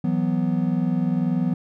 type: chord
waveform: triangle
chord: E suspended second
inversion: none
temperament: equal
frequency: 164.81 / 185 / 246.9 Hz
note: E3 / F#3 / B3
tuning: 0 / 0 / 0 cents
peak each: -22 dBFS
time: 0.04-1.54 s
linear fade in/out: 5 ms
effects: none